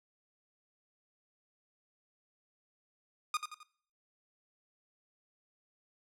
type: tone with echo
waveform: sawtooth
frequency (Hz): 1226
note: D#6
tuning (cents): -26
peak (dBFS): -26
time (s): 3.34-3.37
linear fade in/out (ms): 2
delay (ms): 87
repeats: 3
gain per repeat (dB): -7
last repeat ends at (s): 3.631
effects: noise-tail reverb RT60 0.5 s tail -17 dB re dry + low-pass 10000 Hz 12 dB/octave